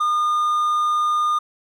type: tone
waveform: triangle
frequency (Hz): 1216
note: D#6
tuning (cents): -40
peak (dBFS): -15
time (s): 0-1.39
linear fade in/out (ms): 10
effects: none